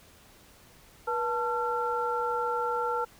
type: tone cluster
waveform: sine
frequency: 482.3 / 884 / 1364 Hz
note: B4 / A5 / F6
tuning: -41 / +8 / -41 cents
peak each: -31 dBFS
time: 1.07-3.05 s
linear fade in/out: 10 ms
effects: pink hiss -56 dBFS RMS until 3.19 s